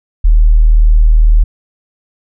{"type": "tone", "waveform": "sine", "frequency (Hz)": 39, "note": "D#1", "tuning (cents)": 5, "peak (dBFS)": -3, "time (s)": [0.24, 1.44], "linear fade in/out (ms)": 10, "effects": []}